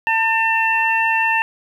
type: harmonic tone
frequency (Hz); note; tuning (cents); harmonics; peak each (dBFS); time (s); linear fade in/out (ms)
899; A5; +37; 1 / 2 / 3; -19 / -19 / -19; 0.07-1.42; 0
effects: 8-bit